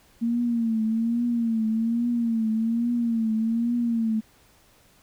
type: tone with vibrato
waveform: sine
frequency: 229.5 Hz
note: A#3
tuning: 27 cents flat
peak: -21 dBFS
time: 0.21-4.21 s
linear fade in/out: 20 ms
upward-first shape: triangle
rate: 1.2 Hz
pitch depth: 88 cents each way
effects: pink hiss -58 dBFS RMS until 5.02 s